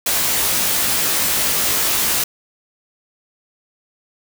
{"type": "noise with comb filter", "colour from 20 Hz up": "white", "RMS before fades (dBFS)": -18, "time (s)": [0.06, 2.24], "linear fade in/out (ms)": 5, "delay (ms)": 18, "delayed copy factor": 0.9, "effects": []}